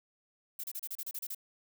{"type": "noise bursts", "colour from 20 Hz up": "violet", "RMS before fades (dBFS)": -39, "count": 10, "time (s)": [0.59, 1.348], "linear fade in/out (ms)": 5, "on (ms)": 47, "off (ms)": 32, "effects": []}